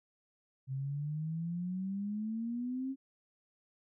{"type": "exponential sweep", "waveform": "sine", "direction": "up", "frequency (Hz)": [130.81, 271.7], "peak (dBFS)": -34, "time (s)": [0.67, 2.96], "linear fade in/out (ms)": 50, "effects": []}